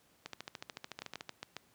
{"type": "two click trains", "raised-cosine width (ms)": 0.2, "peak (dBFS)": [-24, -23], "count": [14, 5], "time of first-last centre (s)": [[0.26, 1.209], [1.02, 1.566]], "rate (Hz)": [13.7, 7.32], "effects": ["pink hiss -68 dBFS RMS until 1.74 s", "high-pass 100 Hz 12 dB/octave"]}